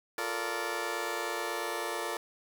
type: chord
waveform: 15% pulse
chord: Bb major seventh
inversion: second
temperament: just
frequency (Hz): 349.6 / 437 / 466.2 / 582.7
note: F4 / A4 / Bb4 / D5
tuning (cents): +2 / -12 / 0 / -14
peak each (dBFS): -32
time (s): 0.18-2.17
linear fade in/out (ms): 2
effects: 9-bit